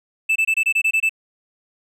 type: tone bursts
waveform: triangle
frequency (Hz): 2637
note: E7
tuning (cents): 0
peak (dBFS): -13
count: 9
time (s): 0.29-1.094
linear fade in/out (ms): 10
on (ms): 68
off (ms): 24
effects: none